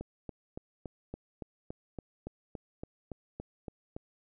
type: click train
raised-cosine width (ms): 2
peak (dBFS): -26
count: 15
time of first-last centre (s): 0.01-3.965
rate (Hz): 3.54
effects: none